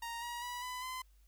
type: tone with pitch steps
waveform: sawtooth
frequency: 932 / 954.3 / 977.2 / 1000.6 / 1024.6 Hz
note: A#5 / A#5 / B5 / B5 / C6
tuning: -1 / +40 / -19 / +22 / -37 cents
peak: -36 dBFS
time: 0.02-1.02 s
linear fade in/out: 5 ms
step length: 200 ms
effects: added 50 Hz sine -61 dBFS peak until 1.27 s + white hiss -75 dBFS RMS until 1.27 s